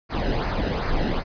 brown noise with flanger, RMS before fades -24 dBFS, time 0.09-1.24 s, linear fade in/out 50 ms, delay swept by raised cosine 0.29 to 0.9 ms, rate 2.6 Hz, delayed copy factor -0.6, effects resampled to 11025 Hz

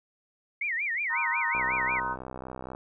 sine tone with vibrato, 2093 Hz, C7, in tune, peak -27 dBFS, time 0.61-2 s, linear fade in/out 5 ms, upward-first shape sine, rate 5.5 Hz, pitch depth 250 cents each way
sine chord, C half-diminished seventh, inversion third, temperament just, 941.9 / 1046.5 / 1255.8 / 1507 Hz, Bb5 / C6 / Eb6 / Gb6, +18 / 0 / +16 / +31 cents, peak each -31 / -36 / -36 / -35 dBFS, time 1.09-2.17 s, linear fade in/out 50 ms
click train, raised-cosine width 1 ms, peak -24 dBFS, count 78, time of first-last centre 1.55-2.749 s, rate 64.2 Hz
effects none

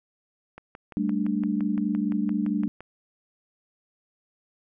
click train, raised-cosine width 0.5 ms, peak -26 dBFS, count 14, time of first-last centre 0.58-2.806 s, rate 5.84 Hz
sine chord, G suspended second, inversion none, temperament just, 196 / 220.5 / 294 Hz, G3 / A3 / D4, 0 / +4 / +2 cents, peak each -27 / -27 / -28 dBFS, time 0.97-2.68 s, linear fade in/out 0 ms
effects none

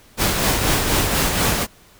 pink noise with tremolo, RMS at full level -17 dBFS, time 0.17-1.67 s, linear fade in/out 50 ms, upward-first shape sine, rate 4.1 Hz, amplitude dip 40%, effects pink hiss -50 dBFS RMS until 1.99 s

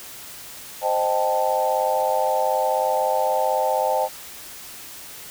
sine chord, A half-diminished seventh, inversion first, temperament equal, 523.3 / 622.3 / 784 / 880 Hz, C5 / Eb5 / G5 / A5, 0 / 0 / 0 / 0 cents, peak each -24 dBFS, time 0.81-4.09 s, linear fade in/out 50 ms, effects white hiss -39 dBFS RMS until 5.3 s

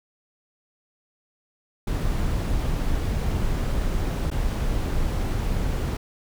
brown noise with dropouts, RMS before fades -24 dBFS, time 1.87-5.97 s, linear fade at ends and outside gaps 5 ms, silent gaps 4.303-4.313 s, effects none

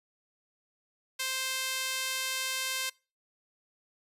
sawtooth tone with high-pass filter, 523.3 Hz, C5, in tune, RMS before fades -33 dBFS, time 1.19-2.9 s, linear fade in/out 10 ms, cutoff 2300 Hz, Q 0.75, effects noise-tail reverb RT60 0.3 s tail -23 dB re dry + resampled to 32000 Hz

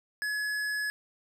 triangle tone with hard clipping, 1696 Hz, G#6, 36 cents sharp, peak -31 dBFS, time 0.22-0.9 s, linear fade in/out 0 ms, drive 16 dB, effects none

